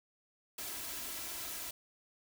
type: noise with comb filter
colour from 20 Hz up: white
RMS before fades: -42 dBFS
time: 0.58-1.71 s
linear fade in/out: 5 ms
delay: 3 ms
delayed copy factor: +0.55
effects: none